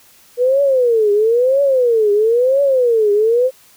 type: tone with vibrato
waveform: sine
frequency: 480 Hz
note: B4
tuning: 49 cents flat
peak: -10 dBFS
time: 0.37-3.51 s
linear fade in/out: 50 ms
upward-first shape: triangle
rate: 1 Hz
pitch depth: 300 cents each way
effects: white hiss -48 dBFS RMS until 3.76 s